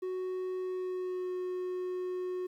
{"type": "tone with pitch glide", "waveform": "triangle", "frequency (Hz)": [370, 365.1], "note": ["F#4", "F#4"], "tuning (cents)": [0, -23], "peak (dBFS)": -31, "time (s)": [0.02, 2.47], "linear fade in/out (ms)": 10, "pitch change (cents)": -23, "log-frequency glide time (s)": [0.6, 1.3], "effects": ["11-bit"]}